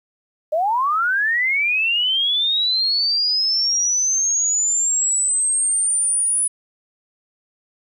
sine linear sweep, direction up, 587.3 to 9930 Hz, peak -16 dBFS, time 0.52-6.48 s, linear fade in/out 10 ms, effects 9-bit

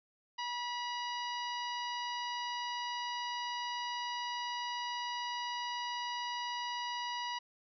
harmonic tone with a mistuned harmonic, 967 Hz, B5, 37 cents flat, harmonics 1 / 2 / 3 / 4 / 5 / 6, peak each -38 / -44 / -43 / -49 / -47 / -54 dBFS, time 0.38-7.39 s, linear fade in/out 10 ms, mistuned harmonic 2, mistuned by +20 cents, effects none

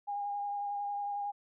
sine tone with vibrato, 813 Hz, G#5, 37 cents flat, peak -33 dBFS, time 0.07-1.32 s, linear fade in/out 20 ms, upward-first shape sine, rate 11 Hz, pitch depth 15 cents each way, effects none

